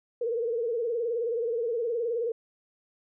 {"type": "tone with vibrato", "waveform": "sine", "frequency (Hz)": 466.2, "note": "A#4", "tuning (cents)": 0, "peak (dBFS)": -26, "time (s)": [0.21, 2.32], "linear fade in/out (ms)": 5, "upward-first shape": "sine", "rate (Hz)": 19, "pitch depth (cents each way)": 88, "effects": []}